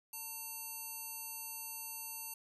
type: tone with band-pass filter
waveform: square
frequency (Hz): 900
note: A5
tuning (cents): +39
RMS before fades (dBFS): -45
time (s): 0.13-2.34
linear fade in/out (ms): 5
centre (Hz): 12000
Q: 1.9
effects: none